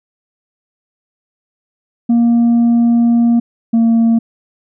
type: tone pair in turn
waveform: sine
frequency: 235 / 229.1 Hz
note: A#3 / A#3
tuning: +14 / -30 cents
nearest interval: unison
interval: 44 cents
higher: first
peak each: -5 dBFS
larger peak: neither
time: 2.09-3.4 / 3.73-4.19 s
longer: first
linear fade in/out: 10 ms
effects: tanh soft clip ceiling -7 dBFS